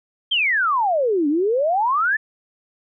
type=exponential two-way sweep; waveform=sine; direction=down then up; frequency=3262 to 280.4 to 1804 Hz; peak=-16 dBFS; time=0.31-2.17 s; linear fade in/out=10 ms; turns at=1.28 s; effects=none